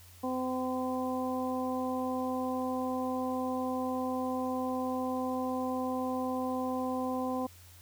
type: harmonic tone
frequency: 256.2 Hz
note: C4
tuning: 36 cents flat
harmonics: 1 / 2 / 3 / 4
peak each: -33 / -36 / -38 / -39 dBFS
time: 0.23-7.47 s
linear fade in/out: 10 ms
effects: added 88 Hz sine -54 dBFS peak until 7.81 s + white hiss -57 dBFS RMS until 7.81 s